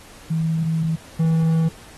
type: tone pair in turn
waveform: sine / triangle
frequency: 161.7 / 162.33 Hz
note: E3 / E3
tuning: -33 / -26 cents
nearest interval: unison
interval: 7 cents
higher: second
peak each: -18 / -13 dBFS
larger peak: second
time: 0.3-0.96 / 1.19-1.69 s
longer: first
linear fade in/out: 10 ms
effects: pink hiss -45 dBFS RMS until 1.97 s + AAC 32 kbps